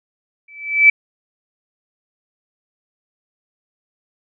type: tone with exponential growth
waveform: sine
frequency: 2312 Hz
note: D7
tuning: 28 cents flat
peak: -3 dBFS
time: 0.48-0.9 s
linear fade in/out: 5 ms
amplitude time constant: 91 ms
effects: none